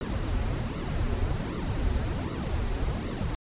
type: noise with flanger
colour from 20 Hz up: brown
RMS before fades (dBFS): -29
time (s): 0.01-3.35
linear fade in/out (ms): 0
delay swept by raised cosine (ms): 1.2 to 6.5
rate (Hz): 1.3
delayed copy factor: -0.75
effects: resampled to 8000 Hz